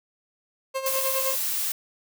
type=tone with tremolo; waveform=30% pulse; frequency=532 Hz; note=C5; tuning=29 cents sharp; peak=-22 dBFS; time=0.74-1.36 s; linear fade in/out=20 ms; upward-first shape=sine; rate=9.7 Hz; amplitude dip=65%
type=noise; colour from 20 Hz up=blue; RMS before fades=-27 dBFS; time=0.86-1.72 s; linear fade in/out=2 ms
effects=none